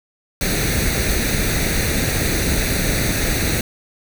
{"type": "noise with comb filter", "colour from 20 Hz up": "pink", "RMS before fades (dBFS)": -19, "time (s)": [0.41, 3.61], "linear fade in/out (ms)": 2, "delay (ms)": 0.48, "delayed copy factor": 0.7, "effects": []}